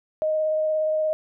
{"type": "tone with vibrato", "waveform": "sine", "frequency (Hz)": 622.3, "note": "D#5", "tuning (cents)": 0, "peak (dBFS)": -20, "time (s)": [0.22, 1.13], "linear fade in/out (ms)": 0, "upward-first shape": "sine", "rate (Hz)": 17, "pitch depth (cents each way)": 10, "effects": []}